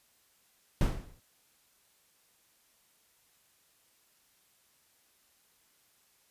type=noise with exponential decay; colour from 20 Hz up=brown; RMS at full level=-23 dBFS; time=0.81-1.2 s; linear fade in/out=1 ms; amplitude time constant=83 ms; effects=white hiss -68 dBFS RMS until 6.3 s + resampled to 32000 Hz